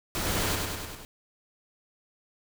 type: noise with echo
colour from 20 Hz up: pink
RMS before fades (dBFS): -30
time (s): 0.15-0.55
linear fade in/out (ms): 0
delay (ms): 100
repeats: 5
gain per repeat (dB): -3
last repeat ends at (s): 1.05
effects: none